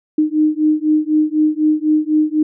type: beating tone pair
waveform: sine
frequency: 305.2 / 309.2 Hz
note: D#4 / D#4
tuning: -33 / -11 cents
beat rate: 4 Hz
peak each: -15 dBFS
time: 0.18-2.43 s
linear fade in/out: 5 ms
effects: none